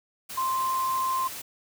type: tone in noise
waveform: sine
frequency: 1046.5 Hz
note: C6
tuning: in tune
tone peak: -24 dBFS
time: 0.37-1.28 s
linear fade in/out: 10 ms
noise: white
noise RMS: -38 dBFS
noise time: 0.29-1.42 s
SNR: +11 dB
effects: none